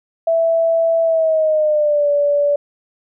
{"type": "tone with pitch glide", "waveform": "sine", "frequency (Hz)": [660, 577.9], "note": ["E5", "D5"], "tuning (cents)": [2, -28], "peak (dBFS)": -12, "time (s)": [0.27, 2.56], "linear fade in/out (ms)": 5, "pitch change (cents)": -230, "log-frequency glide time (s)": [1.03, 2.1], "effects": []}